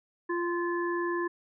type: harmonic tone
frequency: 346.5 Hz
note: F4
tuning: 14 cents flat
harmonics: 1 / 3 / 5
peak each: -29 / -34 / -36 dBFS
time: 0.29-1.28 s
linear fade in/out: 10 ms
effects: none